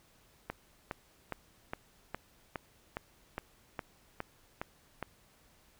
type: click train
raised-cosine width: 0.5 ms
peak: -21 dBFS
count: 12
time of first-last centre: 0.5-5.027 s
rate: 2.43 Hz
effects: pink hiss -65 dBFS RMS until 5.79 s